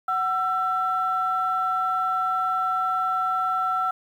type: tone pair together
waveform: sine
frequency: 745 / 1339 Hz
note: F#5 / E6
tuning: +12 / +27 cents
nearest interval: minor seventh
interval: 1015 cents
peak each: -26 / -22 dBFS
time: 0.08-3.91 s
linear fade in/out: 5 ms
effects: tanh soft clip ceiling -14 dBFS + 9-bit